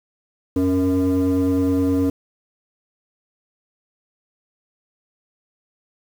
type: tone with frequency modulation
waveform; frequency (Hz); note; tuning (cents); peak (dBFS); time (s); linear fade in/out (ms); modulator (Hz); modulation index
sine; 277.2; C#4; 0; -13; 0.56-2.1; 5; 188; 0.75
effects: tanh soft clip ceiling -15 dBFS + 7-bit